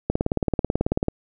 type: click train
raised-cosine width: 2 ms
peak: -7 dBFS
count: 19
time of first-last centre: 0.1-1.084 s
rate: 18.3 Hz
effects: none